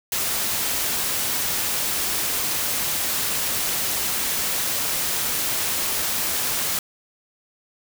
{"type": "noise", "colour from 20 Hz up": "white", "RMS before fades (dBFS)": -24, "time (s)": [0.12, 6.79], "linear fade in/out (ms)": 2, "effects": []}